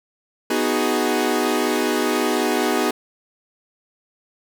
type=chord; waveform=sawtooth; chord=G# minor seventh; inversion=first; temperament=equal; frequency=246.9 / 311.1 / 370 / 415.3 Hz; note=B3 / D#4 / F#4 / G#4; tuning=0 / 0 / 0 / 0 cents; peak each=-20 dBFS; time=0.5-2.91 s; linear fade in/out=5 ms; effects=none